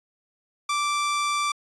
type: tone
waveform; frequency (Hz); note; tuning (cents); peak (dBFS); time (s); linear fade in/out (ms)
sawtooth; 1171; D6; -5; -19; 0.69-1.52; 5
effects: resampled to 22050 Hz